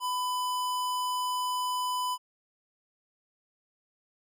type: tone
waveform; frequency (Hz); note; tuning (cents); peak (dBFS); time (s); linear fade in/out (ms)
square; 1000; B5; +21; -29; 0-2.18; 50
effects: none